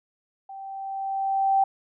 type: tone with level ramp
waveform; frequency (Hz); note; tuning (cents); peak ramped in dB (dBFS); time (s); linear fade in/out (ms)
sine; 779; G5; -11; -37 to -16; 0.49-1.64; 5
effects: none